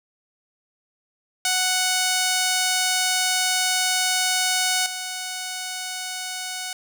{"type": "tone with level steps", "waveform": "5% pulse", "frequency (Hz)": 740, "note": "F#5", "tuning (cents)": 0, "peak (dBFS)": [-8, -17], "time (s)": [1.45, 6.73], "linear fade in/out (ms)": 2, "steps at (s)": 4.86, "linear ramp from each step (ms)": 2, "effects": []}